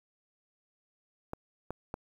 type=clicks; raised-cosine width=1 ms; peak=-22 dBFS; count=3; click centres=1.334 / 1.706 / 1.941 s; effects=9-bit